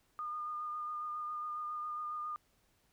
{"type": "tone with vibrato", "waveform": "sine", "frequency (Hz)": 1217, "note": "D#6", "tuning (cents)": -39, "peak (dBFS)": -37, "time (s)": [0.19, 2.36], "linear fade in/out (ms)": 0, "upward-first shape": "sine", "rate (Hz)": 7.3, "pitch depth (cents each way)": 17, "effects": ["pink hiss -73 dBFS RMS until 2.92 s"]}